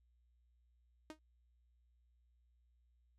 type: tone with exponential decay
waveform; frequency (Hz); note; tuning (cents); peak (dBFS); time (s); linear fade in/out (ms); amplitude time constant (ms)
sawtooth; 311.1; D#4; 0; -40; 1.1-1.19; 1; 19
effects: added 60 Hz sine -70 dBFS peak until 3.18 s + low-pass 9000 Hz 12 dB/octave